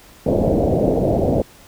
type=low-pass noise; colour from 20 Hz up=white; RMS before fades=-17 dBFS; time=0.26-1.42 s; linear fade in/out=2 ms; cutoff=660 Hz; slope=48 dB/octave; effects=pink hiss -46 dBFS RMS until 1.67 s